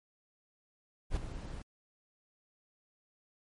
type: noise with ADSR envelope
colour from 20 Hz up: brown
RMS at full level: -30 dBFS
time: 1.1-1.62 s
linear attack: 68 ms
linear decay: 4 ms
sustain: -11 dB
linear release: 3 ms
effects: MP3 48 kbps